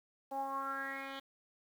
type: tone with low-pass filter sweep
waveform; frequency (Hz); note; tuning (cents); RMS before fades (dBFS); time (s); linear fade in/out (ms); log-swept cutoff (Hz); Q
10% pulse; 271.7; C#4; -35; -40; 0.31-1.2; 10; 710 to 3200; 7.3
effects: 10-bit